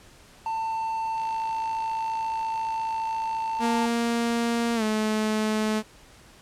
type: tone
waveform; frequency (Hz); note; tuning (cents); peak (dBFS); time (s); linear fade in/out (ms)
triangle; 894; A5; +27; -24; 0.46-3.86; 2
type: click train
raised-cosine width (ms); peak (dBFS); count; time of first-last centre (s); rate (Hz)
0.2; -28; 203; 1.18-4.893; 54.4
type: tone with pitch glide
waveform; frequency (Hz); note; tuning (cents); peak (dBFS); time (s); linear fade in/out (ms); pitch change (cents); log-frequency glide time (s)
sawtooth; 234 to 215.8; A#3 to A3; +7 to -33; -19; 3.59-5.83; 50; -140; 4.75-4.83
effects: pink hiss -52 dBFS RMS until 6.41 s + low-pass 10000 Hz 12 dB/octave